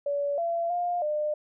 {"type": "tone with pitch steps", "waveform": "sine", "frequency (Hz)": [571, 678, 705, 602], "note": ["D5", "E5", "F5", "D5"], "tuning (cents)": [-49, 49, 16, 43], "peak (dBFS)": -25, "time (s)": [0.06, 1.34], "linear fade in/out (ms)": 5, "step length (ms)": 320, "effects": []}